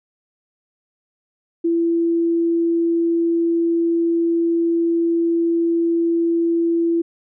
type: tone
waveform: sine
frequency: 335.8 Hz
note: E4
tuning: 32 cents sharp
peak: -15 dBFS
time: 1.64-7.02 s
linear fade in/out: 10 ms
effects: none